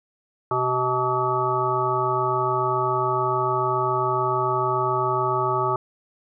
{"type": "harmonic tone with a mistuned harmonic", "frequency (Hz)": 127, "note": "B2", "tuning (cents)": 49, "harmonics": [1, 3, 5, 7, 9, 10], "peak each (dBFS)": [-30, -26, -30, -26, -25, -28], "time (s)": [0.51, 5.76], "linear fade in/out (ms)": 2, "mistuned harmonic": 7, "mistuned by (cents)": -33, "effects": []}